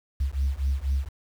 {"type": "beating tone pair", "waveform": "sine", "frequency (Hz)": [66.1, 70.2], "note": ["C2", "C#2"], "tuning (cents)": [18, 22], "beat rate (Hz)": 4.1, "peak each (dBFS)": -25, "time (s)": [0.2, 1.09], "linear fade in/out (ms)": 10, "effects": ["tanh soft clip ceiling -18 dBFS", "8-bit"]}